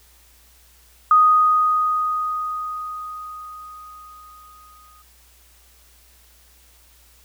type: tone with exponential decay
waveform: sine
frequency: 1244.5 Hz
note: D#6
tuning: in tune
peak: -9 dBFS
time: 1.11-5.02 s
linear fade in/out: 2 ms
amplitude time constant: 850 ms
effects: added 60 Hz sine -54 dBFS peak until 7.24 s + white hiss -54 dBFS RMS until 7.24 s